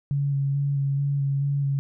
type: tone with vibrato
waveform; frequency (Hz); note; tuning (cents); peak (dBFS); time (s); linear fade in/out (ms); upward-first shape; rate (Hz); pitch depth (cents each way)
sine; 140; C#3; +18; -21; 0.11-1.79; 0; square; 2.3; 15
effects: none